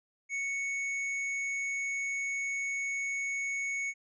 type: tone with hard clipping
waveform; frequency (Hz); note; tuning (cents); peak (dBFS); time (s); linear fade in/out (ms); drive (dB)
triangle; 2217; C#7; 0; -33; 0.29-3.94; 50; 13
effects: resampled to 16000 Hz